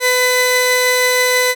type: tone pair together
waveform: sawtooth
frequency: 500.7 / 2009 Hz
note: B4 / B6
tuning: +24 / +29 cents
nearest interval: 2 octaves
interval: 2405 cents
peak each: -11 dBFS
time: 0-1.55 s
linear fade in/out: 50 ms
effects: none